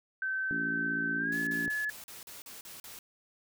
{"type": "tone with pitch glide", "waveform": "sine", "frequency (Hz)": [1541, 1709.8], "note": ["G6", "G#6"], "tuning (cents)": [-30, 50], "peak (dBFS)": -30, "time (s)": [0.22, 1.9], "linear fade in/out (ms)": 2, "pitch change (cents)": 180, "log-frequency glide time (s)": [1.17, 1.37]}
{"type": "harmonic tone", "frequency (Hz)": 56.4, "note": "A1", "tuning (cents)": 44, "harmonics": [3, 4, 5, 6, 7], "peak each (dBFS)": [-42, -41, -37, -47, -47], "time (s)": [0.51, 1.68], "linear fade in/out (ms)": 0}
{"type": "noise bursts", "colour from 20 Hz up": "white", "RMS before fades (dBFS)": -47, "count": 9, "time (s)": [1.32, 2.99], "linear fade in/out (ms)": 2, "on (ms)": 150, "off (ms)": 40}
{"effects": []}